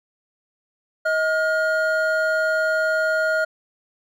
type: tone pair together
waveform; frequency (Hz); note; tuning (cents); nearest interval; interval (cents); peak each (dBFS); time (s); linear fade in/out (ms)
triangle; 633.1 / 1425; D#5 / F6; +30 / +34; octave + major second; 1404; -19; 1.05-3.45; 10
effects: none